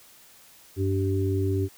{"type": "harmonic tone", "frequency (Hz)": 96.4, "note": "G2", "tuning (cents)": -28, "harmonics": [1, 3, 4], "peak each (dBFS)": [-24, -30, -28], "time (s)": [0.76, 1.69], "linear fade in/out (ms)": 50, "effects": ["white hiss -53 dBFS RMS until 1.77 s"]}